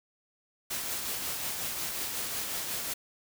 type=noise with tremolo; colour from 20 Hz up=white; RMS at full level=-33 dBFS; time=0.7-2.94 s; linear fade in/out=10 ms; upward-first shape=triangle; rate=5.5 Hz; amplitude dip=35%; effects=none